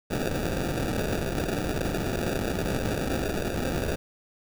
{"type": "noise with sample-and-hold", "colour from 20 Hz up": "violet", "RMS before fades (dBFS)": -28, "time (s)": [0.1, 3.96], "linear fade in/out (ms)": 10, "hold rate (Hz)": 1050, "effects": []}